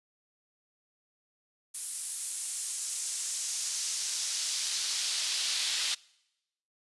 brown noise with high-pass filter sweep, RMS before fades -33 dBFS, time 1.74-5.95 s, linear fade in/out 10 ms, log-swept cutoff 9900 to 3700 Hz, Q 1.5, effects noise-tail reverb RT60 0.9 s tail -24 dB re dry + resampled to 24000 Hz

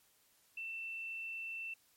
sine tone, 2678 Hz, E7, 27 cents sharp, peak -40 dBFS, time 0.57-1.74 s, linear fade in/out 5 ms, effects white hiss -70 dBFS RMS until 1.96 s + MP3 64 kbps

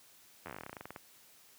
slowing click train, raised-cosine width 0.5 ms, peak -28 dBFS, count 19, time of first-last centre 0.46-0.962 s, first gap 11 ms, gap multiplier 1.1, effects white hiss -61 dBFS RMS until 1.58 s + high-pass 80 Hz 12 dB/octave

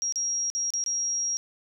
sine tone with dropouts, 5640 Hz, F8, 16 cents sharp, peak -25 dBFS, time 0.02-1.37 s, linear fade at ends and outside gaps 0 ms, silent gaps 0.124-0.158 / 0.501-0.55 / 0.704-0.737 / 0.839-0.862 s, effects none

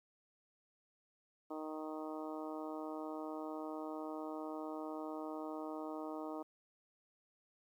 harmonic tone, 155.56 Hz, D#3, in tune, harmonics 2 / 3 / 4 / 5 / 6 / 7 / 8, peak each -44 / -49 / -48 / -51 / -52 / -54 / -54 dBFS, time 1.5-6.43 s, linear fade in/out 10 ms, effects 12-bit

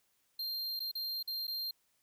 square tone with dropouts, 4186 Hz, C8, in tune, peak -36 dBFS, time 0.39-1.71 s, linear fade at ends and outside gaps 5 ms, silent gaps 0.794-0.802 / 0.915-0.952 / 1.228-1.275 / 1.47-1.478 s, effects white hiss -75 dBFS RMS until 2.02 s

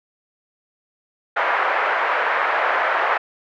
white band-pass noise, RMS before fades -20 dBFS, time 1.36-3.18 s, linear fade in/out 10 ms, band 530 to 1800 Hz, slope 24 dB/octave, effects none

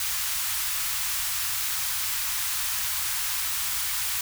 white band-stop noise, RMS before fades -28 dBFS, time 0-4.21 s, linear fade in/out 2 ms, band 110 to 940 Hz, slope 24 dB/octave, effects none

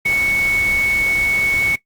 sine tone in noise, 2216 Hz, C#7, 1 cent flat, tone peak -14 dBFS, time 0.05-1.76 s, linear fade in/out 10 ms, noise pink, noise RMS -29 dBFS, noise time 0.05-1.76 s, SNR +12 dB, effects noise-tail reverb RT60 0.1 s tail -18 dB re dry + Opus 48 kbps

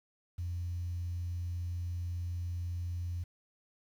sine tone, 87.3 Hz, F2, in tune, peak -33 dBFS, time 0.38-3.24 s, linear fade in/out 10 ms, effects tanh soft clip ceiling -29 dBFS + 10-bit

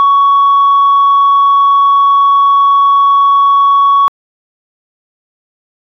sine tone, 1118 Hz, C#6, 14 cents sharp, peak -3 dBFS, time 0-4.08 s, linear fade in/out 0 ms, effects tanh soft clip ceiling -2 dBFS

